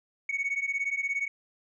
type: beating tone pair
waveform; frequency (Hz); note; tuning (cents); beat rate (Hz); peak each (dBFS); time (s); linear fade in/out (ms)
sine; 2217 / 2234; C#7 / C#7; 0 / +13; 17; -29; 0.29-1.28; 5
effects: tanh soft clip ceiling -24 dBFS